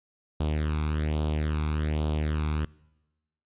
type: tone with flanger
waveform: sawtooth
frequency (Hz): 76.4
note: D#2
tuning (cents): -31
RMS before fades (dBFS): -27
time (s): 0.4-2.65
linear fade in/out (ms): 5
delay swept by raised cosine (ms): 0.25 to 0.84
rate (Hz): 1.2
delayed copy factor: +0.75
effects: noise-tail reverb RT60 1.0 s tail -23 dB re dry + resampled to 8000 Hz